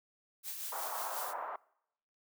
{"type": "noise with tremolo", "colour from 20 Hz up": "blue", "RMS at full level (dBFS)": -40, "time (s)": [0.43, 1.34], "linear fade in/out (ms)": 50, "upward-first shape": "sine", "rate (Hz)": 5.6, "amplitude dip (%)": 40}
{"type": "band-pass noise", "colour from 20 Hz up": "pink", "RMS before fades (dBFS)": -41, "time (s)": [0.72, 1.56], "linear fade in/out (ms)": 2, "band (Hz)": [730, 1200], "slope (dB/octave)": 24}
{"effects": ["noise-tail reverb RT60 0.8 s tail -24 dB re dry"]}